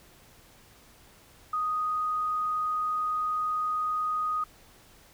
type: tone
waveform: sine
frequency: 1244.5 Hz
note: D#6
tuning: in tune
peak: -26 dBFS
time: 1.53-4.44 s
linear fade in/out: 5 ms
effects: pink hiss -56 dBFS RMS until 5.13 s